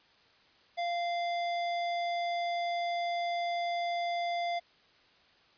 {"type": "tone", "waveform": "square", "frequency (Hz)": 693, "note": "F5", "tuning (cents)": -14, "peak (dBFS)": -31, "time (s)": [0.77, 4.6], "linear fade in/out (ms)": 20, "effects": ["white hiss -63 dBFS RMS until 5.57 s", "resampled to 11025 Hz"]}